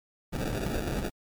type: noise with sample-and-hold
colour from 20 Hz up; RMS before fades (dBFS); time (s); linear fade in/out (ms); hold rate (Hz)
pink; -31; 0.32-1.1; 20; 1050
effects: MP3 96 kbps